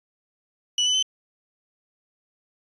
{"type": "tone with pitch steps", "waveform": "35% pulse", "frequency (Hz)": [2956, 3004, 3053], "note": ["F#7", "F#7", "G7"], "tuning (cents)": [-2, 26, -46], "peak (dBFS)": -17, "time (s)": [0.78, 1.026], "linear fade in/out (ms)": 2, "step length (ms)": 82, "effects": ["resampled to 24000 Hz"]}